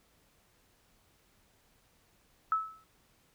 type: tone with exponential decay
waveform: sine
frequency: 1302 Hz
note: E6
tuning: 22 cents flat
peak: -23 dBFS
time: 2.52-2.84 s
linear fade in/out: 1 ms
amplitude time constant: 69 ms
effects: pink hiss -68 dBFS RMS until 3.34 s